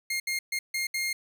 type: tone bursts at uneven times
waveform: sawtooth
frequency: 2128 Hz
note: C7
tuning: 29 cents sharp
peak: -24 dBFS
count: 5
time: 0.1-0.2 / 0.27-0.39 / 0.52-0.59 / 0.74-0.87 / 0.94-1.13 s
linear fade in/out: 5 ms
effects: none